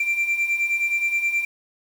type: beating tone pair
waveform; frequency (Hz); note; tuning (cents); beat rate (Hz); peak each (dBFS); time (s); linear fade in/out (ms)
sine; 2353 / 2362.5; D7 / D7; +3 / +10; 9.5; -24 / -19; 0-1.45; 5
effects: tanh soft clip ceiling -17 dBFS + 7-bit